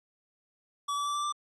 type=tone with pitch steps; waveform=square; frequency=1145 / 1153.6 / 1162.3 / 1171.1 / 1179.9 Hz; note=D6 / D6 / D6 / D6 / D6; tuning=-44 / -31 / -18 / -5 / +8 cents; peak=-30 dBFS; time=0.88-1.325 s; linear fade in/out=10 ms; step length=89 ms; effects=resampled to 22050 Hz